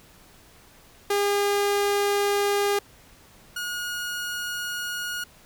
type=tone pair in turn; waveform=sawtooth; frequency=405.4 / 1441.3 Hz; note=G#4 / F#6; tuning=-42 / -46 cents; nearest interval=octave + minor seventh; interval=2196 cents; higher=second; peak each=-17 / -25 dBFS; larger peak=first; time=1.1-2.79 / 3.56-5.24 s; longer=first; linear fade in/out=5 ms; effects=pink hiss -53 dBFS RMS until 5.45 s